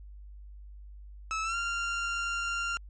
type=tone with pitch glide; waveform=30% pulse; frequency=1303 to 1388.5 Hz; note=E6 to F6; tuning=-20 to -10 cents; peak=-27 dBFS; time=1.31-2.77 s; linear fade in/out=0 ms; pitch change=+110 cents; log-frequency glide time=1.43-1.56 s; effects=added 50 Hz sine -44 dBFS peak until 2.89 s + MP3 32 kbps